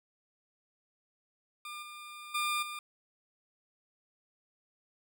20% pulse tone with level steps, 1202 Hz, D6, 40 cents sharp, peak -36 / -40 / -25 / -34 dBFS, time 1.65-2.79 s, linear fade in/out 2 ms, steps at 1.82 / 2.34 / 2.62 s, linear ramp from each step 10 ms, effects none

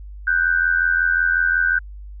sine tone pair together, 1480 / 1565.5 Hz, F#6 / G6, 0 / -3 cents, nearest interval minor second, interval 97 cents, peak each -18 dBFS, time 0.27-1.79 s, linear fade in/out 5 ms, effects added 50 Hz sine -33 dBFS peak until 2.2 s

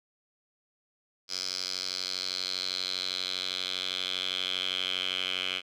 10% pulse tone with band-pass filter sweep, 92.5 Hz, F#2, in tune, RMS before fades -33 dBFS, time 1.28-5.62 s, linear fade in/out 50 ms, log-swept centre 5000 to 2900 Hz, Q 6, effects none

